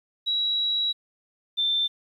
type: tone pair in turn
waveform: sine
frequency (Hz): 3884 / 3561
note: B7 / A7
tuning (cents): -30 / +20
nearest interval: major second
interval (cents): 150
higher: first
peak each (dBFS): -22 / -21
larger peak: second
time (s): 0.26-0.93 / 1.57-1.88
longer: first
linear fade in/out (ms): 20
effects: 10-bit